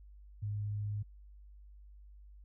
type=tone; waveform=sine; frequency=103.83 Hz; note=G#2; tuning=in tune; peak=-34 dBFS; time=0.42-1.03 s; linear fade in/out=10 ms; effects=added 50 Hz sine -52 dBFS peak until 2.44 s